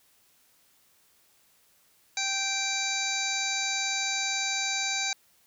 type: harmonic tone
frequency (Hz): 782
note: G5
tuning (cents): -4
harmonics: 1 / 2 / 3 / 5 / 6 / 7 / 8 / 9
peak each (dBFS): -37 / -38 / -32 / -33 / -36 / -44 / -34 / -37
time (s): 2.17-5.13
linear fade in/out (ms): 2
effects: white hiss -64 dBFS RMS until 5.46 s